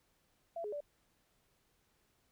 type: tone with pitch steps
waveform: sine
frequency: 673 / 417.4 / 583 Hz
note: E5 / G#4 / D5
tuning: +36 / +9 / -13 cents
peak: -38 dBFS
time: 0.56-0.806 s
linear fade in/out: 5 ms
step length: 82 ms
effects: pink hiss -75 dBFS RMS until 2.31 s